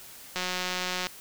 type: click train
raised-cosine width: 0.2 ms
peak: -13 dBFS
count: 130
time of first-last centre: 0.36-1.069 s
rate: 182 Hz
effects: white hiss -47 dBFS RMS until 1.2 s